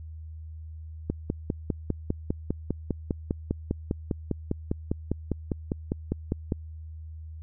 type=click train; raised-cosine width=3 ms; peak=-13 dBFS; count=28; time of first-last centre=1.1-6.522 s; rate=4.98 Hz; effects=added 79 Hz sine -38 dBFS peak until 7.42 s